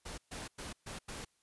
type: noise bursts at uneven times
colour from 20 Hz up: pink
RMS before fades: -44 dBFS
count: 5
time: 0.05-0.18 / 0.31-0.48 / 0.58-0.73 / 0.86-0.99 / 1.08-1.25 s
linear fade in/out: 10 ms
effects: white hiss -75 dBFS RMS until 1.42 s + resampled to 24000 Hz